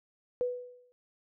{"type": "tone with exponential decay", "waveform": "sine", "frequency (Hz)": 493.9, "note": "B4", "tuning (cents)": 0, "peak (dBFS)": -25, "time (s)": [0.41, 0.92], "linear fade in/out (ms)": 0, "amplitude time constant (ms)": 110, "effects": []}